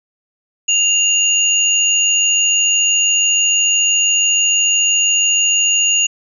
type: tone pair together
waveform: sine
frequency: 2794 / 6793 Hz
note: F7 / G#8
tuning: 0 / +38 cents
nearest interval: octave + minor third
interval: 1538 cents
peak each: -14 dBFS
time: 0.68-6.07 s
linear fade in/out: 10 ms
effects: none